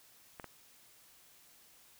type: clicks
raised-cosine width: 0.5 ms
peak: -29 dBFS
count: 2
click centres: 0.398 / 0.443 s
effects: white hiss -62 dBFS RMS until 1.99 s